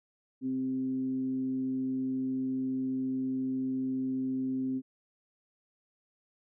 sine tone with frequency modulation, 261.6 Hz, C4, in tune, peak -29 dBFS, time 0.41-4.82 s, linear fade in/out 50 ms, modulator 132 Hz, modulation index 0.25, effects none

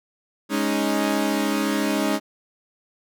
sawtooth chord, Ab suspended fourth, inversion none, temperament equal, 207.7 / 277.2 / 311.1 Hz, Ab3 / Db4 / Eb4, 0 / 0 / 0 cents, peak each -21 dBFS, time 0.49-2.2 s, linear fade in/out 50 ms, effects none

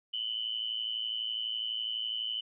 sine tone pair together, 2960 / 3072 Hz, F#7 / G7, 0 / -36 cents, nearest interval minor second, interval 64 cents, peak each -34 / -36 dBFS, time 0.13-2.41 s, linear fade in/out 10 ms, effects none

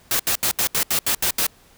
white noise bursts, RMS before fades -20 dBFS, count 9, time 0.11-1.467 s, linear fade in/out 2 ms, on 85 ms, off 74 ms, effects pink hiss -53 dBFS RMS until 1.77 s

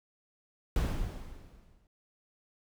brown noise with exponential decay, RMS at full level -26 dBFS, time 0.76-1.87 s, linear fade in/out 1 ms, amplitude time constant 240 ms, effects none

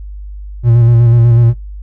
triangle tone with vibrato, 117.6 Hz, A#2, 16 cents sharp, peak -3 dBFS, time 0.63-1.54 s, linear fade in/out 50 ms, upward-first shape square, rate 8.1 Hz, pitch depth 29 cents each way, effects noise-tail reverb RT60 0.2 s tail -19 dB re dry + added 50 Hz sine -24 dBFS peak until 1.82 s

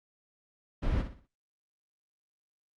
brown noise with echo, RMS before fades -28 dBFS, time 0.82-1.03 s, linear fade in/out 20 ms, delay 61 ms, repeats 4, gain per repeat -9 dB, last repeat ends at 1.274 s, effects low-pass 4000 Hz 12 dB/octave + Opus 48 kbps

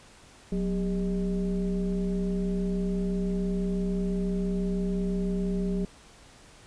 sine tone with frequency modulation, 185 Hz, F#3, in tune, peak -25 dBFS, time 0.52-5.85 s, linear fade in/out 2 ms, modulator 218 Hz, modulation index 0.87, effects pink hiss -53 dBFS RMS until 6.66 s + resampled to 22050 Hz

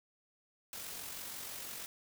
white noise with amplitude modulation, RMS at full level -43 dBFS, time 0.73-1.86 s, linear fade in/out 0 ms, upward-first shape sine, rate 46 Hz, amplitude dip 35%, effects none

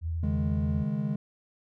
sine tone with vibrato, 82.41 Hz, E2, in tune, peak -28 dBFS, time 0.01-0.85 s, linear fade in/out 50 ms, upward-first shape square, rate 15 Hz, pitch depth 32 cents each way
triangle chord, C# suspended second, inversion none, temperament equal, 138.59 / 155.56 / 207.7 Hz, C#3 / D#3 / G#3, 0 / 0 / 0 cents, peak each -31 / -30 / -28 dBFS, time 0.23-1.16 s, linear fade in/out 5 ms
effects none

